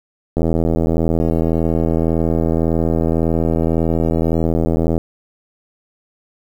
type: click train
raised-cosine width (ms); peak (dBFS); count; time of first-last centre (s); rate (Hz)
2; -4; 378; 0.37-4.979; 81.8
effects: 7-bit